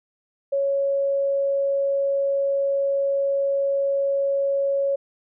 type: tone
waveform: sine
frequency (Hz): 554.4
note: C#5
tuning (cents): 0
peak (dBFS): -19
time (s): 0.52-4.96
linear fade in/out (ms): 10
effects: none